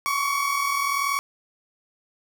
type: tone pair together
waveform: 30% pulse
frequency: 1093 / 1133.6 Hz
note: C#6 / C#6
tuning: -25 / +38 cents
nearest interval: minor second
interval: 63 cents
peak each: -25 / -21 dBFS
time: 0.06-1.19 s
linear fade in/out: 0 ms
effects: none